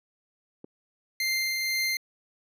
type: click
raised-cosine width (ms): 3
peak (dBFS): -21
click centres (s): 0.644
type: tone with tremolo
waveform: 25% pulse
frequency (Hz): 2093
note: C7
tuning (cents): 0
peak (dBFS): -21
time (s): 1.2-1.97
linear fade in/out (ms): 2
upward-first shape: triangle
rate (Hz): 2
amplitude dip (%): 30
effects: high-pass 400 Hz 12 dB/octave